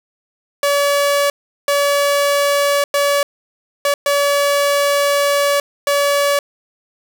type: tone bursts at uneven times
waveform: sawtooth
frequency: 570 Hz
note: C#5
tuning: 48 cents sharp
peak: -9 dBFS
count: 6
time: 0.63-1.3 / 1.68-2.84 / 2.94-3.23 / 3.85-3.94 / 4.06-5.6 / 5.87-6.39 s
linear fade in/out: 2 ms
effects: none